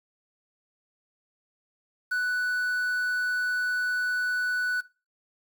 triangle tone with quantisation, 1485 Hz, F#6, 6 cents sharp, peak -22 dBFS, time 2.11-4.81 s, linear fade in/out 10 ms, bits 8, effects noise-tail reverb RT60 0.3 s tail -19 dB re dry

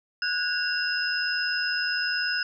sine tone cluster, 1472 / 1633 / 2771 / 5080 Hz, F#6 / G#6 / F7 / D#8, -9 / -30 / -14 / +35 cents, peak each -27 / -33 / -35 / -29 dBFS, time 0.22-2.43 s, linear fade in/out 2 ms, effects none

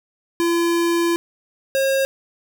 square tone pair in turn, 340 / 539.7 Hz, F4 / C#5, -46 / -46 cents, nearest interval minor sixth, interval 800 cents, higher second, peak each -17 dBFS, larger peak neither, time 0.4-1.16 / 1.75-2.05 s, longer first, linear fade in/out 0 ms, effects none

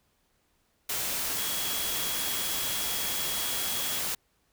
sine tone in noise, 3322 Hz, G#7, in tune, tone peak -37 dBFS, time 1.38-3.99 s, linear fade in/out 5 ms, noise white, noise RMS -31 dBFS, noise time 0.89-4.15 s, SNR -9 dB, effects pink hiss -71 dBFS RMS until 4.52 s

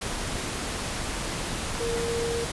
sine tone in noise, 466.2 Hz, A#4, in tune, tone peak -27 dBFS, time 1.8-2.45 s, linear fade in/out 10 ms, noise pink, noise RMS -31 dBFS, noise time 0.01-2.52 s, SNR +1 dB, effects resampled to 24000 Hz

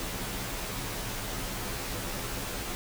pink noise with comb filter, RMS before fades -35 dBFS, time 0-2.75 s, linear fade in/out 0 ms, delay 13 ms, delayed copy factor -1, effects none

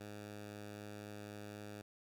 10% pulse tone, 103.9 Hz, G#2, 1 cent sharp, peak -39 dBFS, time 0-1.82 s, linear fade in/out 10 ms, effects none

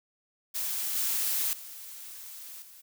blue noise with level steps, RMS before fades -32 / -29 / -44 / -51 dBFS, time 0.54-2.82 s, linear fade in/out 20 ms, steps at 0.95 / 1.53 / 2.62 s, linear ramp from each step 2 ms, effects none

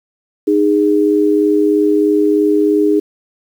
sine tone pair together, 307.9 / 411 Hz, D#4 / G#4, -18 / -18 cents, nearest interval perfect fourth, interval 500 cents, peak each -12 dBFS, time 0.47-3 s, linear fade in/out 10 ms, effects 7-bit

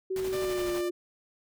sine tone with pitch glide, 377.6 to 352.3 Hz, F#4 to F4, +35 to +15 cents, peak -28 dBFS, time 0.1-0.91 s, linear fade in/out 10 ms, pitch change -120 cents, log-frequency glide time 0.39-0.7 s
pink noise with tremolo, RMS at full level -40 dBFS, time 0.16-0.81 s, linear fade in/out 2 ms, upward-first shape square, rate 12 Hz, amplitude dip 40%
sawtooth tone, 594 Hz, D5, 20 cents sharp, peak -31 dBFS, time 0.32-0.9 s, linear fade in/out 20 ms
effects none

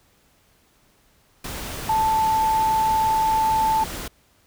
sine tone in noise, 880 Hz, A5, in tune, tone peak -17 dBFS, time 1.89-3.84 s, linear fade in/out 5 ms, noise pink, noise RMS -32 dBFS, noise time 1.44-4.08 s, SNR +12 dB, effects pink hiss -60 dBFS RMS until 4.46 s

